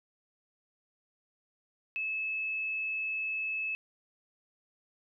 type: tone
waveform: sine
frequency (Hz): 2600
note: E7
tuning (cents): -24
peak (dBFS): -31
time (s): 1.96-3.75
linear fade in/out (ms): 0
effects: none